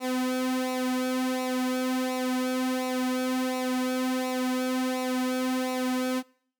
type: tone with flanger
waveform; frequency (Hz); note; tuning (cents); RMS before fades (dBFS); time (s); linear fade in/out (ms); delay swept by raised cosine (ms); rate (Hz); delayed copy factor
sawtooth; 255.4; C4; -42; -28; 0-6.23; 50; 0.61 to 2.91; 1.4; -0.75
effects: noise-tail reverb RT60 0.6 s tail -24 dB re dry